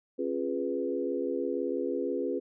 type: chord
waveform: sine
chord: C# dominant seventh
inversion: none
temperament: equal with one note detuned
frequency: 271.3 / 349.2 / 415.3 / 493.9 Hz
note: C#4 / E#4 / G#4 / B4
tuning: -37 / 0 / 0 / 0 cents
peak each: -34 dBFS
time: 0.18-2.4 s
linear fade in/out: 20 ms
effects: none